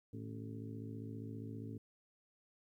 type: harmonic tone with a mistuned harmonic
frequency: 55 Hz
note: A1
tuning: in tune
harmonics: 2 / 3 / 4 / 5 / 6 / 7 / 8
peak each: -46 / -57 / -50 / -49 / -61 / -57 / -56 dBFS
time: 0.13-1.78 s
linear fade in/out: 5 ms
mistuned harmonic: 3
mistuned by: -110 cents
effects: 13-bit